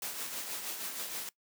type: noise with tremolo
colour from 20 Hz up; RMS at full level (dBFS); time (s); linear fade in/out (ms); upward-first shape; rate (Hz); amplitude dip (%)
white; -37; 0.02-1.29; 2; triangle; 6.3; 50
effects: noise-tail reverb RT60 0.1 s tail -20 dB re dry + high-pass 200 Hz 12 dB/octave